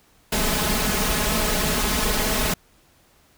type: noise with comb filter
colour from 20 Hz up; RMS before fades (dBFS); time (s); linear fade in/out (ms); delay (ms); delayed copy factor
pink; -22; 0.32-2.54; 5; 4.7; +0.75
effects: pink hiss -58 dBFS RMS until 3.37 s